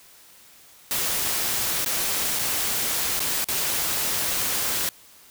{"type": "noise with dropouts", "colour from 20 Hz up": "white", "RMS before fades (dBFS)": -25, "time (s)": [0.91, 4.89], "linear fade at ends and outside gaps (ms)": 0, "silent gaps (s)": [[1.846, 1.861], [2.389, 2.393], [3.194, 3.203], [3.443, 3.486]], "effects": ["white hiss -51 dBFS RMS until 5.3 s"]}